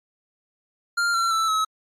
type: tone with pitch steps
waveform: square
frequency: 1396.9 / 1359.5 / 1323.1 / 1287.6 Hz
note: F6 / F6 / E6 / E6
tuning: 0 / -47 / +6 / -41 cents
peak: -20 dBFS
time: 0.97-1.65 s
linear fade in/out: 10 ms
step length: 170 ms
effects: low-pass 9000 Hz 12 dB/octave + MP3 96 kbps